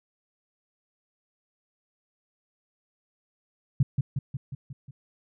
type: tone with echo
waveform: sine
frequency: 134.6 Hz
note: C3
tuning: 49 cents sharp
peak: -16 dBFS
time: 3.8-3.83 s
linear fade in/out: 5 ms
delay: 180 ms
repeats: 6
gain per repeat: -4 dB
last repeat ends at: 4.91 s
effects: none